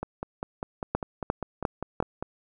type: two click trains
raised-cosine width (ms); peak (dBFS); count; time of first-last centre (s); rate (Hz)
1; -10 / -17; 4 / 12; 0.95-2.003 / 0.03-2.226; 2.85 / 5.01
effects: none